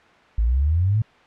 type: exponential sweep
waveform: sine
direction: up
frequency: 52.5 to 114.6 Hz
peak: -16 dBFS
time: 0.38-1.02 s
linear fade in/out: 5 ms
effects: white hiss -51 dBFS RMS until 1.26 s + low-pass 2000 Hz 12 dB/octave